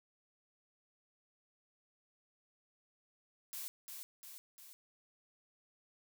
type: noise with echo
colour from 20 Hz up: blue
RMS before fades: -44 dBFS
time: 3.53-3.68 s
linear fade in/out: 0 ms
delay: 350 ms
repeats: 3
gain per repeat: -4 dB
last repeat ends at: 4.73 s
effects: none